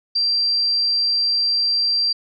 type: tone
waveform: sine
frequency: 4716 Hz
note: D8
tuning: 6 cents sharp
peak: -16 dBFS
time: 0.15-2.13 s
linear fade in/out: 10 ms
effects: none